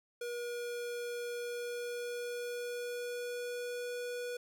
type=tone with pitch glide; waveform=square; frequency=480 to 487.5 Hz; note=B4 to B4; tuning=-49 to -23 cents; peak=-38 dBFS; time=0.21-4.37 s; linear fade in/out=5 ms; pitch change=+26 cents; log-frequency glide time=1.35-3.91 s; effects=none